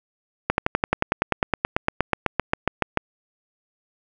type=slowing click train; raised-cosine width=0.5 ms; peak=-3 dBFS; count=23; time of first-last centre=0.5-2.973 s; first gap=81 ms; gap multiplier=1.03; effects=none